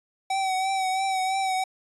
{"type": "tone with vibrato", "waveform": "square", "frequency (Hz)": 763, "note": "G5", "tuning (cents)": -47, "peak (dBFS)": -24, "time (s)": [0.3, 1.64], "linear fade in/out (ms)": 5, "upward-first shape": "triangle", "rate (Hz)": 3, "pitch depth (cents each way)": 40, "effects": ["resampled to 24000 Hz"]}